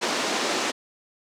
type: band-pass noise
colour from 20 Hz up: pink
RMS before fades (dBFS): -26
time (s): 0.01-0.72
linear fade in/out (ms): 20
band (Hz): 260 to 7200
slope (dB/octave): 24
effects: none